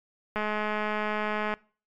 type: click train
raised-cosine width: 0.5 ms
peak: -15 dBFS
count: 251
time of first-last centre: 0.36-1.539 s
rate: 212 Hz
effects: noise-tail reverb RT60 0.4 s tail -23 dB re dry + MP3 96 kbps

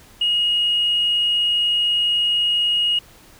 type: tone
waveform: sine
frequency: 2878 Hz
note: F#7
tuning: 49 cents flat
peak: -15 dBFS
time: 0.21-2.99 s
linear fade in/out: 5 ms
effects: tanh soft clip ceiling -11 dBFS + pink hiss -48 dBFS RMS until 3.39 s

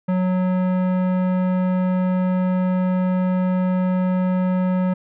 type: tone with tanh clipping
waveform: sine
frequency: 183.9 Hz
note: F#3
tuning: 10 cents flat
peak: -19 dBFS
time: 0.08-4.94 s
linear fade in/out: 10 ms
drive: 16 dB
effects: none

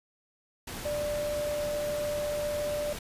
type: tone in noise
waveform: sine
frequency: 591 Hz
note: D5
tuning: 11 cents sharp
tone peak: -29 dBFS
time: 0.85-2.93 s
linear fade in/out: 5 ms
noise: pink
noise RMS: -39 dBFS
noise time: 0.67-2.99 s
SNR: +7 dB
effects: resampled to 32000 Hz

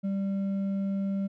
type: tone with hard clipping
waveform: sine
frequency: 196.1 Hz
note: G3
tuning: 1 cent sharp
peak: -28 dBFS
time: 0.03-1.28 s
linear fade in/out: 20 ms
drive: 4 dB
effects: none

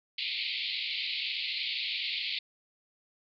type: band-pass noise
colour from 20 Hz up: white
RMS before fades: -34 dBFS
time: 0.18-2.39 s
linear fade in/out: 5 ms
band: 2100 to 4500 Hz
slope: 96 dB/octave
effects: none

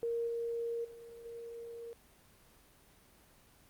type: tone with level steps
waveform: sine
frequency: 466.2 Hz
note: A#4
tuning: in tune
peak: -32 / -34 / -48 / -43 dBFS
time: 0.03-1.93 s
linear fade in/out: 0 ms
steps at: 0.27 / 0.84 / 1.25 s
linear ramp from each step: 10 ms
effects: pink hiss -63 dBFS RMS until 3.69 s + Opus 24 kbps

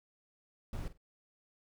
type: noise with echo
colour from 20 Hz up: brown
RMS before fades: -39 dBFS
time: 0.73-0.88 s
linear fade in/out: 2 ms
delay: 48 ms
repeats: 2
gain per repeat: -14 dB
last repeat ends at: 0.976 s
effects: none

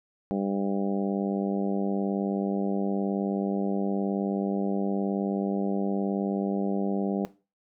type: harmonic tone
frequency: 99 Hz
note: G2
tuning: 18 cents sharp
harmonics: 2 / 3 / 4 / 5 / 6 / 7 / 8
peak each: -28 / -32 / -34 / -36 / -38 / -39 / -40 dBFS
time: 0.31-7.25 s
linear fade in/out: 0 ms
effects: noise-tail reverb RT60 0.3 s tail -17 dB re dry

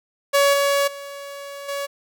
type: tone with level steps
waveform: sawtooth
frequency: 563 Hz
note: C#5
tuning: 27 cents sharp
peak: -10 / -13 / -29 / -21 dBFS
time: 0.33-1.87 s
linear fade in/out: 20 ms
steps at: 0.53 / 0.87 / 1.68 s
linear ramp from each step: 10 ms
effects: none

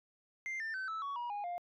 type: tone with pitch steps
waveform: sine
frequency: 2093 / 1790.8 / 1532.2 / 1310.9 / 1121.6 / 959.6 / 821.1 / 702.5 Hz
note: C7 / A6 / G6 / E6 / C#6 / A#5 / G#5 / F5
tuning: 0 / +30 / -40 / -10 / +20 / +50 / -20 / +10 cents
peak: -34 dBFS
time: 0.46-1.58 s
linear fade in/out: 0 ms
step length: 140 ms
effects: tanh soft clip ceiling -36 dBFS

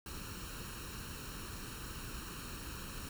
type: noise with comb filter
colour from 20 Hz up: pink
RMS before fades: -45 dBFS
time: 0.06-3.09 s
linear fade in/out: 2 ms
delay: 0.72 ms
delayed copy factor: +0.7
effects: none

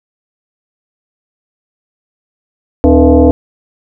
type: tone with frequency modulation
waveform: sine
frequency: 114.7 Hz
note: A#2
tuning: 28 cents flat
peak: -3 dBFS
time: 2.84-3.31 s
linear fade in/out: 0 ms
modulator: 189 Hz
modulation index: 2.6
effects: none

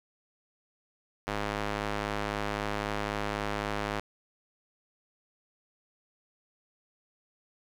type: tone with band-pass filter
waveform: square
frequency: 51.91 Hz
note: G#1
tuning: in tune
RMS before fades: -33 dBFS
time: 1.27-4 s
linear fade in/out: 5 ms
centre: 1300 Hz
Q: 0.52
effects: 9-bit

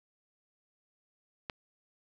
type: click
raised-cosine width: 0.3 ms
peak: -20 dBFS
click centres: 1.498 s
effects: none

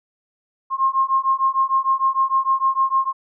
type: beating tone pair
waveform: sine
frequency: 1065 / 1071.6 Hz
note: C6 / C6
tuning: +30 / +41 cents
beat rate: 6.6 Hz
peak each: -19 dBFS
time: 0.7-3.13 s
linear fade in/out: 50 ms
effects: none

